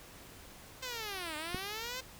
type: linear two-way sweep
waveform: 5% pulse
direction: down then up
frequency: 523.3 to 298 to 523.3 Hz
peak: -27 dBFS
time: 0.82-2.01 s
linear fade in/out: 10 ms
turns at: 1.36 s
type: click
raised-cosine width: 3 ms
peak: -24 dBFS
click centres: 1.546 s
effects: pink hiss -53 dBFS RMS until 2.19 s